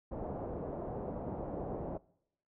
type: low-pass noise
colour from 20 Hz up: white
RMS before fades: -40 dBFS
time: 0.11-1.98 s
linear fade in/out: 10 ms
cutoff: 680 Hz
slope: 24 dB/octave
effects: noise-tail reverb RT60 0.8 s tail -24 dB re dry